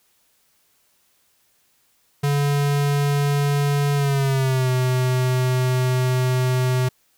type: tone with pitch glide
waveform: square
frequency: 143.1 to 127.49 Hz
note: D3 to C3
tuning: -45 to -45 cents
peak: -18 dBFS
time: 2.23-6.89 s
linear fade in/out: 10 ms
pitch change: -200 cents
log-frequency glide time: 3.95-4.7 s
effects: white hiss -63 dBFS RMS until 7.17 s